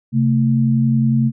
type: tone pair together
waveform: sine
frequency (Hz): 133.18 / 224.2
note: C3 / A3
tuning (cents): +31 / +33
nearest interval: major sixth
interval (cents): 902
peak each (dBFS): -15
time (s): 0.12-1.32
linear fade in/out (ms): 50
effects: none